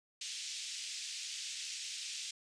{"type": "band-pass noise", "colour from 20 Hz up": "white", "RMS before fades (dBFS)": -43, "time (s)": [0.21, 2.31], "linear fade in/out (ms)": 5, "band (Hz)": [2500, 7100], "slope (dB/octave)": 24, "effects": ["resampled to 22050 Hz"]}